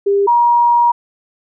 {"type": "tone pair in turn", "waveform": "sine", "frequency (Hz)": [400, 951.4], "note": ["G4", "A#5"], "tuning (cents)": [35, 35], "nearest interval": "octave + minor third", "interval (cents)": 1500, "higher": "second", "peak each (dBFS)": [-10, -8], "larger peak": "second", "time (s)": [[0.06, 0.27], [0.27, 0.92]], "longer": "second", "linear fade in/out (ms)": 10, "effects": []}